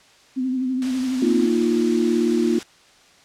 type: tone with vibrato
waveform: sine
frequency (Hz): 257.6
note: C4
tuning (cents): -27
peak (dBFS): -20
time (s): 0.36-1.47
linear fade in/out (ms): 20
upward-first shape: sine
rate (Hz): 12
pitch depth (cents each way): 43
type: noise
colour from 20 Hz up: white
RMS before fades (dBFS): -34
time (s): 0.82-2.63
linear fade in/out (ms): 0
type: chord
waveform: sine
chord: Bb suspended fourth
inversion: none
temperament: equal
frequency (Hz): 233.1 / 311.1 / 349.2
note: Bb3 / Eb4 / F4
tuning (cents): 0 / 0 / 0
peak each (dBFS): -20 / -23 / -20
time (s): 1.22-2.59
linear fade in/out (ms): 5
effects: white hiss -52 dBFS RMS until 3.24 s + low-pass 6000 Hz 12 dB/octave